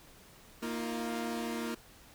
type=chord; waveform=sawtooth; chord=Bb suspended fourth; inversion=none; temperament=equal with one note detuned; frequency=233.1 / 316.2 / 349.2 Hz; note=Bb3 / Eb4 / F4; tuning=0 / +28 / 0 cents; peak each=-32 / -38 / -37 dBFS; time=0.62-1.75 s; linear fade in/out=10 ms; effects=pink hiss -57 dBFS RMS until 2.14 s